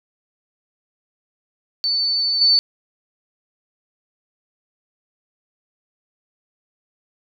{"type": "tone with level steps", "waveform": "sine", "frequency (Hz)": 4506, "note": "C#8", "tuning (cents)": 28, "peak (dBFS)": [-17, -11], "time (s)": [1.84, 2.59], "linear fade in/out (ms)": 0, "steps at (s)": 2.41, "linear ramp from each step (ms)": 5, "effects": []}